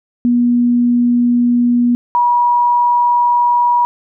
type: tone pair in turn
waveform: sine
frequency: 241.5 / 964.2 Hz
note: B3 / B5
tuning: -39 / -42 cents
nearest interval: 2 octaves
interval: 2397 cents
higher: second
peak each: -9 dBFS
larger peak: neither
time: 0.25-1.95 / 2.15-3.85 s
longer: neither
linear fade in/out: 0 ms
effects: none